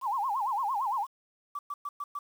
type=tone with vibrato; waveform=sine; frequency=932.3 Hz; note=A#5; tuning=in tune; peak=-27 dBFS; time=0.01-1.07 s; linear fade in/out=50 ms; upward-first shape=sine; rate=8.8 Hz; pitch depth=270 cents each way
type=tone bursts; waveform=sine; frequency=1155 Hz; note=D6; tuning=29 cents flat; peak=-32 dBFS; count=5; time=1.55-2.19 s; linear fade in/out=5 ms; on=40 ms; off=110 ms
effects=9-bit

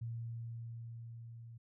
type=tone with level ramp; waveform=sine; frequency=115.9 Hz; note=A#2; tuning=10 cents flat; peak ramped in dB=-38 to -49 dBFS; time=0.01-1.58 s; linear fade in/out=10 ms; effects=none

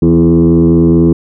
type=tone with frequency modulation; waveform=sine; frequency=248.3 Hz; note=B3; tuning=9 cents sharp; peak=-3 dBFS; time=0.02-1.13 s; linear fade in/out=5 ms; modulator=84.4 Hz; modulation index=1.6; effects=tanh soft clip ceiling -1 dBFS

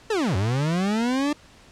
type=linear two-way sweep; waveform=40% pulse; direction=down then up; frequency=463 to 89.4 to 300 Hz; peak=-20 dBFS; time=0.1-1.33 s; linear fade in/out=5 ms; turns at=0.36 s; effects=pink hiss -51 dBFS RMS until 1.71 s + low-pass 7000 Hz 12 dB/octave

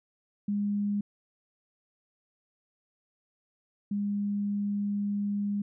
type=tone pair in turn; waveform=sine; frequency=204.3 / 203.5 Hz; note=G#3 / G#3; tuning=-28 / -35 cents; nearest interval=unison; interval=7 cents; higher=first; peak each=-26 / -27 dBFS; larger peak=first; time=0.48-1.01 / 3.91-5.62 s; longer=second; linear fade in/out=5 ms; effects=none

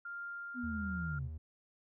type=tone with tremolo; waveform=sine; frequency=1398 Hz; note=F6; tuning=1 cent sharp; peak=-40 dBFS; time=0.05-1.19 s; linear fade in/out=5 ms; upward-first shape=triangle; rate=1.4 Hz; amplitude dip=25%
type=linear sweep; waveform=sine; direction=down; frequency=256.1 to 120.1 Hz; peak=-37 dBFS; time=0.54-1.3 s; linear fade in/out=50 ms
type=tone; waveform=triangle; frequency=78.3 Hz; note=D#2; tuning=11 cents sharp; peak=-39 dBFS; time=0.63-1.38 s; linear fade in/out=10 ms
effects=none

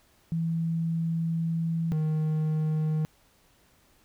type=tone pair in turn; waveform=sine / triangle; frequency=164.81 / 155.56 Hz; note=E3 / D#3; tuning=0 / 0 cents; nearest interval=minor second; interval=100 cents; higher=first; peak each=-25 / -22 dBFS; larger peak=second; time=0.32-1.92 / 1.92-3.05 s; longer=first; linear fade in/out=0 ms; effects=pink hiss -63 dBFS RMS until 4.04 s

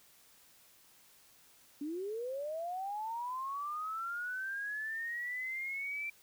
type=linear sweep; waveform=sine; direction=up; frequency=279.7 to 2353 Hz; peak=-36 dBFS; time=1.81-6.1 s; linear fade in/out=5 ms; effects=white hiss -63 dBFS RMS until 6.22 s

